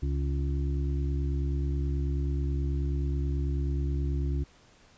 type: harmonic tone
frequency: 69.3 Hz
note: C#2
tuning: in tune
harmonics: 1 / 2 / 4 / 5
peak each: -27 / -33 / -39 / -41 dBFS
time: 0.02-4.44 s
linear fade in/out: 10 ms
effects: pink hiss -59 dBFS RMS until 4.97 s + resampled to 16000 Hz